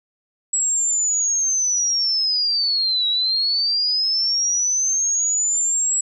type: linear two-way sweep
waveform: sine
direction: down then up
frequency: 7770 to 3846 to 7770 Hz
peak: -17 dBFS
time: 0.53-6.01 s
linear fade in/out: 5 ms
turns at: 3.08 s
effects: none